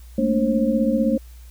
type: tone cluster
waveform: sine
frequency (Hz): 215.9 / 231.5 / 291.3 / 535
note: A3 / A#3 / D4 / C5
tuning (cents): -33 / -12 / -14 / +38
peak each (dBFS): -23 / -20 / -24 / -23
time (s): 0.18-1.18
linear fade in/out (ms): 5
effects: added 60 Hz sine -39 dBFS peak until 1.5 s + white hiss -54 dBFS RMS until 1.5 s